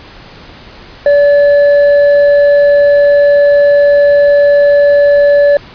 sine tone with hard clipping, 575 Hz, D5, 37 cents flat, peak -5 dBFS, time 1.06-5.57 s, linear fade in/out 2 ms, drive 4 dB, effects pink hiss -34 dBFS RMS until 5.74 s + resampled to 11025 Hz

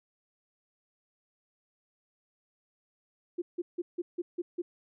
sine tone bursts, 350.6 Hz, F4, 7 cents sharp, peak -29 dBFS, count 7, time 3.38-4.62 s, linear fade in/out 10 ms, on 40 ms, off 160 ms, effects none

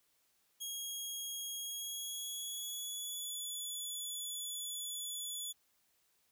15% pulse tone with pitch glide, 3286 to 3435 Hz, G#7 to A7, -19 to -42 cents, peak -33 dBFS, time 0.6-5.53 s, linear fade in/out 20 ms, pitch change +77 cents, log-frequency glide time 1.59-3.35 s, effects white hiss -75 dBFS RMS until 6.31 s

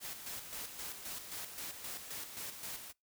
white noise with tremolo, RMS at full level -43 dBFS, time 0-2.93 s, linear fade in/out 50 ms, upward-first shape square, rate 3.8 Hz, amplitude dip 50%, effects noise-tail reverb RT60 0.2 s tail -25 dB re dry

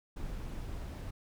brown noise, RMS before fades -40 dBFS, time 0.16-1.11 s, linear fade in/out 10 ms, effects none

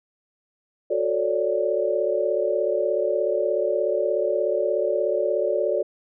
sine chord, D major seventh, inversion first, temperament just, 367.1 / 440.5 / 550.6 / 587.3 Hz, F#4 / A4 / C#5 / D5, -14 / +2 / -12 / 0 cents, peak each -27 / -26 / -26 / -24 dBFS, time 0.9-5.83 s, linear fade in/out 10 ms, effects none

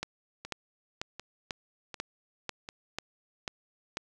two click trains, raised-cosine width 0.2 ms, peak -23 / -16 dBFS, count 4 / 9, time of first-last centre 0.45-2.689 / 0.03-3.971 s, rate 1.34 / 2.03 Hz, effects none

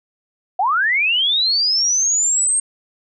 sine linear sweep, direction up, 697 to 8580 Hz, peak -14 dBFS, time 0.59-2.6 s, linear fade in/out 5 ms, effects none

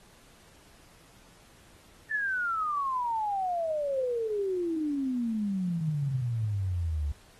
sine exponential sweep, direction down, 1760 to 70.2 Hz, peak -27 dBFS, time 2.11-7.12 s, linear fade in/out 5 ms, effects pink hiss -58 dBFS RMS until 7.39 s + AAC 32 kbps

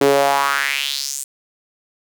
sawtooth tone with high-pass filter sweep, 139.6 Hz, C#3, 13 cents sharp, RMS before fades -18 dBFS, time 0.01-1.24 s, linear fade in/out 5 ms, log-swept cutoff 350 to 8500 Hz, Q 3.5, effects none

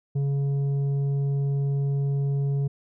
sine tone with tanh clipping, 139.8 Hz, C#3, 15 cents sharp, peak -23 dBFS, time 0.15-2.68 s, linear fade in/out 10 ms, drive 6 dB, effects none

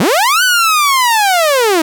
sawtooth linear two-way sweep, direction up then down, 141.1 to 1524 to 304.2 Hz, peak -5 dBFS, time 0-1.82 s, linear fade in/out 5 ms, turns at 0.43 s, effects none

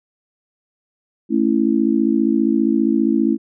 sine chord, A major, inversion none, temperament just, 220 / 275 / 330 Hz, A3 / C#4 / E4, 0 / -14 / +2 cents, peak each -18 dBFS, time 1.29-3.38 s, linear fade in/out 50 ms, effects none

